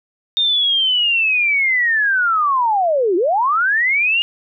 sine linear two-way sweep, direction down then up, 3670 to 331.1 to 2871 Hz, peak -13 dBFS, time 0.37-4.22 s, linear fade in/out 0 ms, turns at 3.16 s, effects none

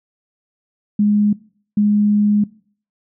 sine tone bursts at uneven times, 207.7 Hz, G#3, in tune, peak -11 dBFS, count 2, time 0.99-1.33 / 1.77-2.44 s, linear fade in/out 5 ms, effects noise-tail reverb RT60 0.5 s tail -21 dB re dry

